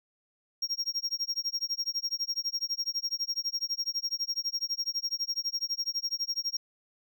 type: tone with tremolo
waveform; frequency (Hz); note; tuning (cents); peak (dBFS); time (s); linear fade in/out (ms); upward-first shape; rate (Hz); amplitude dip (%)
triangle; 5580; F8; -2; -25; 0.62-6.57; 5; sine; 12; 100
effects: none